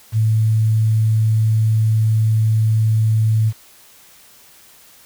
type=tone with quantisation; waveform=sine; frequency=110 Hz; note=A2; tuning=in tune; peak=-12 dBFS; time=0.12-3.53 s; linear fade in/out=50 ms; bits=7; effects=white hiss -47 dBFS RMS until 5.05 s